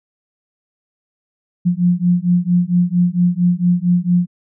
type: beating tone pair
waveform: sine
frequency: 174.61 / 179.01 Hz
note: F3 / F3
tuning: 0 / +43 cents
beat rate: 4.4 Hz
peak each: -15 dBFS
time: 1.65-4.27 s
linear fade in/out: 20 ms
effects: none